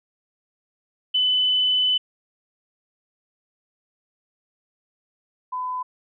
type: tone pair in turn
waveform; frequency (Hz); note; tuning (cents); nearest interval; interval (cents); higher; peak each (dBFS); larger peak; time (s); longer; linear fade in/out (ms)
sine; 3009 / 1006.9; F#7 / B5; +28 / +33; octave + perfect fifth; 1895; first; -17 / -25; first; 1.14-1.98 / 5.52-5.83; first; 10
effects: none